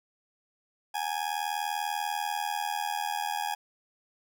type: tone with amplitude modulation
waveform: 40% pulse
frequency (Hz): 828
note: G#5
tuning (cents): -5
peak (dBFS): -25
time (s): 0.94-3.55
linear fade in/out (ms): 10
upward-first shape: sine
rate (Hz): 80.2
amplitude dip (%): 85
effects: none

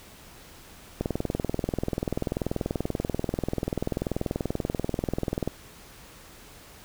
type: click train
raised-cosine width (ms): 2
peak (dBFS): -13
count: 93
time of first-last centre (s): 1.01-5.476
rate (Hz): 20.6
effects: pink hiss -49 dBFS RMS until 6.84 s

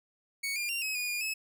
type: tone with pitch steps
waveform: sawtooth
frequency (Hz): 2227 / 2404 / 2768 / 2556 / 2456 / 2427 / 2586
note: C#7 / D7 / F7 / D#7 / D#7 / D#7 / E7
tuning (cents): +7 / +40 / -16 / +46 / -23 / -44 / -34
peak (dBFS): -28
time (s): 0.43-1.34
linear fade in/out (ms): 10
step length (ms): 130
effects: none

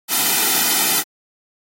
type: noise with comb filter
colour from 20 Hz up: white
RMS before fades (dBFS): -17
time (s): 0.08-1.04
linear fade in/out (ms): 50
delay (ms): 1.8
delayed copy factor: -0.75
effects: high-pass 200 Hz 12 dB/octave + AAC 48 kbps

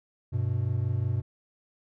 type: tone pair together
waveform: triangle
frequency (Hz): 98 / 123.47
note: G2 / B2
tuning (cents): 0 / 0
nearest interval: major third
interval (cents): 400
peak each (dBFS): -26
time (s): 0.32-1.22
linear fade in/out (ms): 20
effects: none

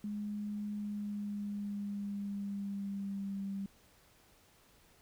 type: tone with pitch glide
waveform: sine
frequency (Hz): 207.7 to 196.61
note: G#3 to G3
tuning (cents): 0 to +5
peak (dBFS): -36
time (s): 0.04-3.66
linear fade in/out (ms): 2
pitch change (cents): -95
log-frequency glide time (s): 0.7-3.4
effects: pink hiss -65 dBFS RMS until 5.01 s

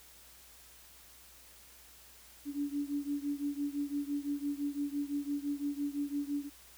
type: beating tone pair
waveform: sine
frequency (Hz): 285 / 290.9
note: C#4 / D4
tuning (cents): +48 / -16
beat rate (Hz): 5.9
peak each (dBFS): -35 / -37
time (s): 2.45-6.5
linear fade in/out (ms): 50
effects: added 60 Hz sine -65 dBFS peak until 6.77 s + white hiss -57 dBFS RMS until 6.77 s

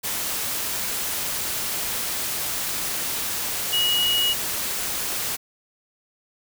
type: tone in noise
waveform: sine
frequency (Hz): 2901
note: F#7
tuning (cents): -35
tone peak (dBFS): -19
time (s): 3.72-4.34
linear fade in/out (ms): 20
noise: white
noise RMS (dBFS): -27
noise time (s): 0.03-5.37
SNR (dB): +5
effects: none

